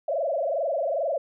sine tone with frequency modulation, 610 Hz, D#5, 34 cents flat, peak -23 dBFS, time 0.08-1.18 s, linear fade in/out 5 ms, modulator 22.4 Hz, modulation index 3.3, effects none

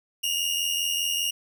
sawtooth tone pair together, 2800 / 2885 Hz, F7 / F#7, +4 / -44 cents, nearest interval minor second, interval 52 cents, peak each -24 dBFS, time 0.23-1.31 s, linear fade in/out 10 ms, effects none

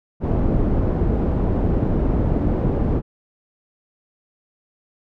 pink low-pass noise, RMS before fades -19 dBFS, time 0.2-3.02 s, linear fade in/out 50 ms, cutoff 450 Hz, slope 12 dB/octave, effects none

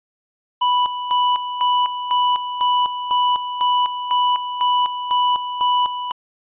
square tone with tremolo, 987.8 Hz, B5, in tune, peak -15 dBFS, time 0.61-6.12 s, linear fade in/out 10 ms, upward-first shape square, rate 2 Hz, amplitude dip 65%, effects resampled to 8000 Hz

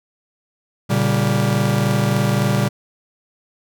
45% pulse chord, G diminished, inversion first, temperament just, 117.6 / 141.12 / 196 Hz, Bb2 / Db3 / G3, +16 / +31 / 0 cents, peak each -20 dBFS, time 0.89-2.69 s, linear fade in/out 20 ms, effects none

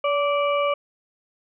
harmonic tone with a mistuned harmonic, 583 Hz, D5, 13 cents flat, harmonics 1 / 2 / 4 / 5, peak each -21 / -24 / -30 / -34 dBFS, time 0.04-0.74 s, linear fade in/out 5 ms, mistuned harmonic 1, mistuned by -31 cents, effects none

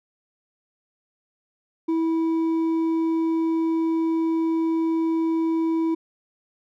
sine tone with hard clipping, 326.3 Hz, E4, 18 cents flat, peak -21 dBFS, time 1.88-5.95 s, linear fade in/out 10 ms, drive 4 dB, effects none

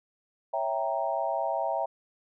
sine chord, C# diminished seventh, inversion none, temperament equal, 554.4 / 659.3 / 784 / 932.3 Hz, C#5 / E5 / G5 / Bb5, 0 / 0 / 0 / 0 cents, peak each -34 / -30 / -32 / -33 dBFS, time 0.53-1.86 s, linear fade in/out 10 ms, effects none

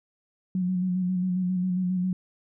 sine tone with vibrato, 182.7 Hz, F#3, 22 cents flat, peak -23 dBFS, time 0.55-2.13 s, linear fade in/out 2 ms, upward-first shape square, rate 7.4 Hz, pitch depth 29 cents each way, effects none

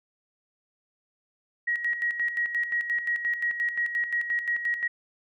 sine tone with tremolo, 1900 Hz, A#6, 33 cents sharp, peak -23 dBFS, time 1.67-4.88 s, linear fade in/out 10 ms, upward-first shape square, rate 5.7 Hz, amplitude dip 60%, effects none

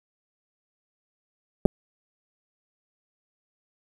clicks, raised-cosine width 2 ms, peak -5 dBFS, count 2, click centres 1.654 / 1.659 s, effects 7-bit

